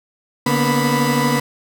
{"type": "tone cluster", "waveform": "30% pulse", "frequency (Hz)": [143.8, 235.7, 248.2, 989], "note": ["D3", "A#3", "B3", "B5"], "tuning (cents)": [-36, 19, 9, 2], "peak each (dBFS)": -18, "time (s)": [0.46, 1.4], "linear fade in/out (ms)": 5, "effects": []}